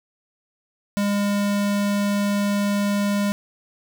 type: tone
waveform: square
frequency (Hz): 203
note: G#3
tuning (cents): -39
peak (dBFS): -20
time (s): 0.97-3.32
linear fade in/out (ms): 0
effects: 8-bit

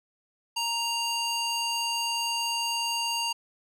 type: tone with band-pass filter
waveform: square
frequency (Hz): 932.3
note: A#5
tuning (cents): 0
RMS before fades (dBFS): -29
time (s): 0.56-3.33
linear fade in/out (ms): 10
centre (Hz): 4500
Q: 0.87
effects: none

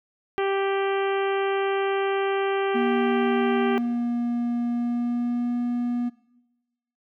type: harmonic tone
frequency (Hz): 392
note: G4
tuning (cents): 0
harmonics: 1 / 2 / 3 / 4 / 5 / 6 / 7 / 8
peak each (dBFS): -23 / -29 / -33 / -35 / -37 / -39 / -40 / -41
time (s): 0.38-3.78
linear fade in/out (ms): 0
type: tone with pitch glide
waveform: triangle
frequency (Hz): 238.7 to 241.9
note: A#3 to B3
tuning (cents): +41 to -36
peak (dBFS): -21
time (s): 2.74-6.1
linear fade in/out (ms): 20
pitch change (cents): +23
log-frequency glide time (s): 4.71-5.56
effects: noise-tail reverb RT60 1.0 s tail -20 dB re dry

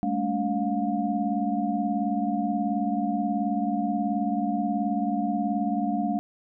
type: tone cluster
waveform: sine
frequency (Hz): 202.7 / 221.3 / 285.6 / 709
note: G#3 / A3 / D4 / F5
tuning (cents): -42 / +10 / -48 / +26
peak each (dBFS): -29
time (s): 0.03-6.19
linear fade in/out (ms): 0
effects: none

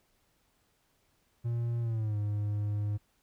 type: tone with pitch glide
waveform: triangle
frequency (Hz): 117.9 to 103.83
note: A#2 to G#2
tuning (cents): +20 to 0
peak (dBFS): -27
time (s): 1.44-2.98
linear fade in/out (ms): 20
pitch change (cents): -220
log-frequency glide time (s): 1.81-2.17
effects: pink hiss -72 dBFS RMS until 3.22 s

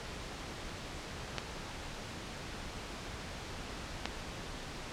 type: clicks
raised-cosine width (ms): 0.2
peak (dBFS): -15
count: 2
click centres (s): 1.383 / 4.056
effects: pink hiss -43 dBFS RMS until 4.92 s + low-pass 6000 Hz 12 dB/octave

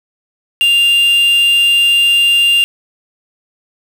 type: tone with quantisation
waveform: triangle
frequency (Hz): 2794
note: F7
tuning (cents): 0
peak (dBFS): -6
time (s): 0.61-2.64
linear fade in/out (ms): 0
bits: 4
effects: none

